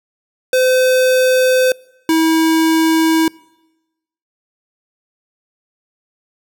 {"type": "tone pair in turn", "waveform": "square", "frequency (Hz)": [512, 322.5], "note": ["C5", "E4"], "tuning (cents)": [-38, -38], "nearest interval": "minor sixth", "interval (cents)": 800, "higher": "first", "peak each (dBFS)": -11, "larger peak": "neither", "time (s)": [[0.53, 1.72], [2.09, 3.28]], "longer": "neither", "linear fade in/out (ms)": 2, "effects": ["noise-tail reverb RT60 1.0 s tail -25 dB re dry"]}